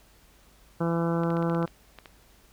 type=harmonic tone; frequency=167.9 Hz; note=E3; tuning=32 cents sharp; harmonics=1 / 2 / 3 / 4 / 5 / 6 / 7 / 8 / 9; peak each=-26 / -30 / -31 / -38 / -38 / -39 / -40 / -39 / -44 dBFS; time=0.8-1.66 s; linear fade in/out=10 ms
type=clicks; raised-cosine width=0.3 ms; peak=-27 dBFS; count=10; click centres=1.235 / 1.304 / 1.369 / 1.426 / 1.498 / 1.548 / 1.628 / 1.677 / 1.987 / 2.058 s
effects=added 50 Hz sine -59 dBFS peak until 2.52 s + pink hiss -59 dBFS RMS until 2.52 s